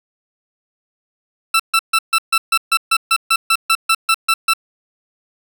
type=tone bursts; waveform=20% pulse; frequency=1332 Hz; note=E6; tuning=18 cents sharp; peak=-6 dBFS; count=16; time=1.54-4.536 s; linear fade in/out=5 ms; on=56 ms; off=140 ms; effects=none